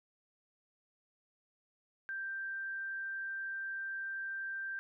sine tone with frequency modulation, 1574 Hz, G6, 7 cents sharp, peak -37 dBFS, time 2.09-4.79 s, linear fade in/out 0 ms, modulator 32.7 Hz, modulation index 0.2, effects none

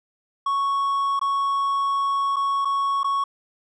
triangle tone with dropouts, 1108.7 Hz, C#6, in tune, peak -18 dBFS, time 0.46-3.24 s, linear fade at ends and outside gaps 5 ms, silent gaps 1.194-1.213 / 2.361-2.365 / 2.649-2.653 / 3.033-3.043 s, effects resampled to 24000 Hz

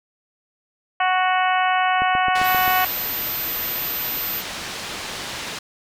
harmonic tone, 370 Hz, F#4, in tune, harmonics 2 / 3 / 4 / 5 / 6 / 7 / 8, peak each -19 / -23 / -25 / -27 / -29 / -30 / -31 dBFS, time 1-2.85 s, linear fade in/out 5 ms
click train, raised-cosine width 2 ms, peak -17 dBFS, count 6, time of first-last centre 2.02-2.679 s, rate 7.59 Hz
white low-pass noise, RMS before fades -31 dBFS, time 2.35-5.59 s, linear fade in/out 5 ms, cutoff 4500 Hz, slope 12 dB/octave
sine tone, 13680 Hz, A9, 50 cents flat, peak -24 dBFS, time 2.43-4.43 s, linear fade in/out 50 ms
effects none

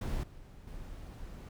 brown noise with level steps, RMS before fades -34 / -51 / -45 dBFS, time 0.01-1.49 s, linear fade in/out 5 ms, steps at 0.23 / 0.67 s, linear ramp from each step 5 ms, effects none

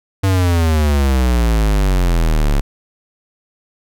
square exponential sweep, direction down, 98 to 34.65 Hz, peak -12 dBFS, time 0.23-2.61 s, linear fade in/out 10 ms, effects none

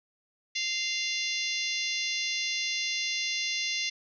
harmonic tone, 695 Hz, F5, 9 cents flat, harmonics 3 / 4 / 5 / 6 / 7 / 8 / 9, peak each -34 / -35 / -36 / -37 / -37 / -38 / -39 dBFS, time 0.55-3.9 s, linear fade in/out 10 ms, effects none

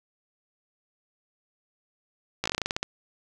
slowing click train, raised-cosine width 0.2 ms, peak -10 dBFS, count 12, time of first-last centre 2.44-2.83 s, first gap 16 ms, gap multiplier 1.15, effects none

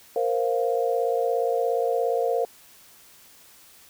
sine chord, Bb suspended second, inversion none, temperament equal, 466.2 / 523.3 / 698.5 Hz, Bb4 / C5 / F5, 0 / 0 / 0 cents, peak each -24 / -26 / -27 dBFS, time 0.16-2.45 s, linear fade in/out 2 ms, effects white hiss -52 dBFS RMS until 3.89 s

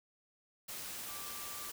sine tone in noise, 1174.7 Hz, D6, in tune, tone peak -51 dBFS, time 1.08-1.7 s, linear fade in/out 10 ms, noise white, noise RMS -44 dBFS, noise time 0.68-1.72 s, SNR -10 dB, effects none

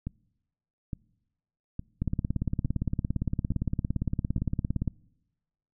two click trains, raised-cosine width 5 ms, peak -15 / -20 dBFS, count 51 / 6, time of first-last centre 2.02-4.877 / 0.07-4.38 s, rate 17.5 / 1.16 Hz, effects noise-tail reverb RT60 1.0 s tail -25 dB re dry

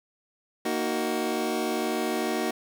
25% pulse chord, D# minor, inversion second, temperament just, 233.3 / 311.1 / 373.4 Hz, A#3 / D#4 / F#4, +2 / 0 / +16 cents, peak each -27 / -27 / -26 dBFS, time 0.65-2.51 s, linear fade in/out 5 ms, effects none

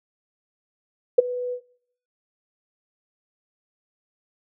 sine tone with ADSR envelope, 494.5 Hz, B4, 2 cents sharp, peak -6 dBFS, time 1.18-1.61 s, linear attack 8 ms, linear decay 16 ms, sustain -19 dB, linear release 82 ms, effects noise-tail reverb RT60 0.8 s tail -24 dB re dry

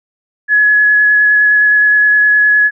sine tone with vibrato, 1692 Hz, G#6, 32 cents sharp, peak -6 dBFS, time 0.48-2.71 s, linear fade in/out 50 ms, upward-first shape square, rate 9.7 Hz, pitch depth 9 cents each way, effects none

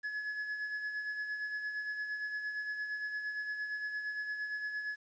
triangle tone with tremolo, 1700 Hz, G#6, 40 cents sharp, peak -32 dBFS, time 0.03-4.96 s, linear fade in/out 20 ms, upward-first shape sine, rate 8.7 Hz, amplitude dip 45%, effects resampled to 16000 Hz + 11-bit

